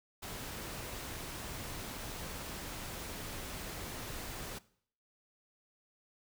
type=noise; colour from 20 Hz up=pink; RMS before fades=-43 dBFS; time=0.22-4.59 s; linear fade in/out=10 ms; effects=noise-tail reverb RT60 0.6 s tail -20 dB re dry